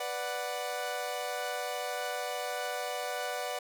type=chord; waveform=sawtooth; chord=B minor; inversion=none; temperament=equal; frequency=493.9 / 587.3 / 740 Hz; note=B4 / D5 / F#5; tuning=0 / 0 / 0 cents; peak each=-35 / -34 / -33 dBFS; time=0-3.59 s; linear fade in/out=5 ms; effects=none